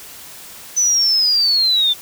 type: linear sweep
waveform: sine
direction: down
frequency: 6060 to 3520 Hz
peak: -12 dBFS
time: 0.76-1.94 s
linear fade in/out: 20 ms
effects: white hiss -37 dBFS RMS until 2.01 s